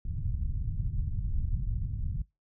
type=low-pass noise; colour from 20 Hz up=pink; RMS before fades=-31 dBFS; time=0.05-2.22 s; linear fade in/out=5 ms; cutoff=130 Hz; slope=24 dB/octave; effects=noise-tail reverb RT60 0.2 s tail -21 dB re dry